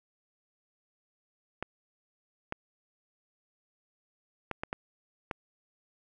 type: clicks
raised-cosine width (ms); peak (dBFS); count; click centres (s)
0.5; -18; 6; 1.626 / 2.524 / 4.513 / 4.635 / 4.729 / 5.312
effects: none